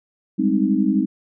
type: chord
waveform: sine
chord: Ab major seventh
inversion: third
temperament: equal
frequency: 196 / 207.7 / 261.6 / 311.1 Hz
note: G3 / Ab3 / C4 / Eb4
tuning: 0 / 0 / 0 / 0 cents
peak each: -21 dBFS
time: 0.38-1.06 s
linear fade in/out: 20 ms
effects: none